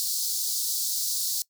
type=high-pass noise; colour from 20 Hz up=pink; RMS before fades=-28 dBFS; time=0-1.42 s; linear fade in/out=0 ms; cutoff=4200 Hz; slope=48 dB/octave; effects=noise-tail reverb RT60 0.1 s tail -21 dB re dry